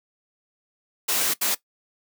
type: noise bursts at uneven times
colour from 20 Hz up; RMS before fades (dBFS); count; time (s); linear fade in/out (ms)
white; -23; 2; 1.08-1.34 / 1.41-1.55; 10
effects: noise-tail reverb RT60 0.1 s tail -18 dB re dry + high-pass 200 Hz 12 dB/octave